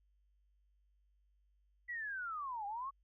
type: linear two-way sweep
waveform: sine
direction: down then up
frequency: 1979 to 788 to 1134 Hz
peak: -39 dBFS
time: 1.88-2.91 s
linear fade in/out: 20 ms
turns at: 2.66 s
effects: added 50 Hz sine -70 dBFS peak until 3.03 s